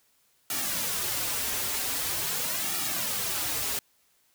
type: noise with flanger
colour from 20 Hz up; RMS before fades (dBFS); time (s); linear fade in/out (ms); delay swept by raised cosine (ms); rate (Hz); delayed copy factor
white; -30; 0.5-3.79; 2; 1.9 to 6.2; 0.44; -0.9
effects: white hiss -67 dBFS RMS until 4.34 s